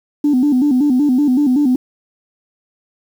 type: tone with vibrato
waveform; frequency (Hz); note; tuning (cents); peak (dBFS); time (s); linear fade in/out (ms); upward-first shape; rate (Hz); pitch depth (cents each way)
sine; 271.9; C#4; -33; -9; 0.24-1.76; 5; square; 5.3; 130
effects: tanh soft clip ceiling -6 dBFS + 7-bit